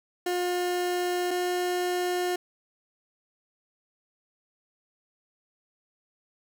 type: tone pair in turn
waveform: 30% pulse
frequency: 356.9 / 358.3 Hz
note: F4 / F4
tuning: +38 / +44 cents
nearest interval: unison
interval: 6 cents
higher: second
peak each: -23 dBFS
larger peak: neither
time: 0.26-1.31 / 1.31-2.36 s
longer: neither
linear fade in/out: 5 ms
effects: none